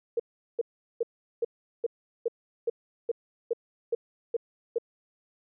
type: tone bursts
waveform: sine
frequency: 466.2 Hz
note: A#4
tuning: in tune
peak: -23 dBFS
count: 12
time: 0.17-4.784 s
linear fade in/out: 5 ms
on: 27 ms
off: 390 ms
effects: none